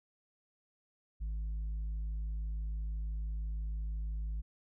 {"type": "tone with tanh clipping", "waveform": "sine", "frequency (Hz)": 53, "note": "G#1", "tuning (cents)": 36, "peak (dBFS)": -35, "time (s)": [1.2, 4.42], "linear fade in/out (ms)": 20, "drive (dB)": 3, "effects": []}